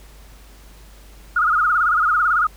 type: tone with vibrato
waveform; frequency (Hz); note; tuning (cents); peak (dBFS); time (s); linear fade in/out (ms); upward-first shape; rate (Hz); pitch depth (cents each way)
sine; 1333; E6; +19; -14; 1.36-2.47; 5; sine; 18; 150
effects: added 50 Hz sine -42 dBFS peak until 2.56 s + pink hiss -49 dBFS RMS until 2.56 s